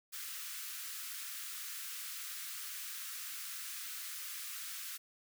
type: high-pass noise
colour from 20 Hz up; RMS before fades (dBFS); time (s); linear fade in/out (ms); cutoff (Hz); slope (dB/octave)
white; -44; 0.12-4.98; 20; 1200; 48
effects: none